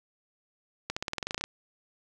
accelerating click train, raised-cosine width 0.2 ms, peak -14 dBFS, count 13, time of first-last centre 0.9-1.44 s, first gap 65 ms, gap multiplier 0.93, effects none

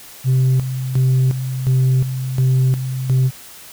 sine tone with tremolo, 129.9 Hz, C3, 12 cents flat, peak -9 dBFS, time 0.24-3.31 s, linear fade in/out 50 ms, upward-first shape square, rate 1.4 Hz, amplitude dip 70%, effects tanh soft clip ceiling -10 dBFS + white hiss -39 dBFS RMS until 3.72 s

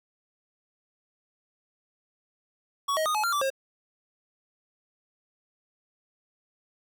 square tone with pitch steps, 1122 / 630 / 1235 / 853 / 1383 / 1165 / 537 Hz, C#6 / D#5 / D#6 / G#5 / F6 / D6 / C5, +21 / +21 / -13 / +46 / -17 / -14 / +45 cents, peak -25 dBFS, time 2.88-3.503 s, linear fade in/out 10 ms, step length 89 ms, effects none

